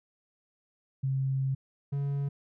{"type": "tone pair in turn", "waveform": ["sine", "triangle"], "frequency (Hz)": [134, 140.71], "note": ["C3", "C#3"], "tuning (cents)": [42, 26], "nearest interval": "minor second", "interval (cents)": 84, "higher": "second", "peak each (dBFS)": -26, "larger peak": "neither", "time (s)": [[1.03, 1.55], [1.92, 2.29]], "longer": "first", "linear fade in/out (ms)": 10, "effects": []}